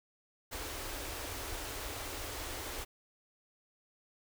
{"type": "band-stop noise", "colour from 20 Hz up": "pink", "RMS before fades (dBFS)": -41, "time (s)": [0.51, 2.85], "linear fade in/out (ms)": 20, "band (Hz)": [110, 270], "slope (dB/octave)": 48, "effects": []}